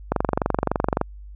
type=click train; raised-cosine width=1 ms; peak=-5 dBFS; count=22; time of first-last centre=0.12-1.014 s; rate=23.5 Hz; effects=added 50 Hz sine -37 dBFS peak until 1.35 s